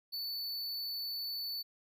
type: tone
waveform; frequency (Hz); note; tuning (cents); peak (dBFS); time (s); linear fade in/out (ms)
square; 4482; C#8; +18; -37; 0.12-1.63; 20
effects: none